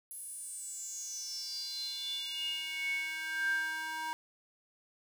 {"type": "tone with high-pass filter sweep", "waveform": "square", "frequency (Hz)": 316.6, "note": "D#4", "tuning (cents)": 30, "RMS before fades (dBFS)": -38, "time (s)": [0.11, 4.13], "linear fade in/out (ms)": 0, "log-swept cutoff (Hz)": [11000, 1100], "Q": 9.6, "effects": []}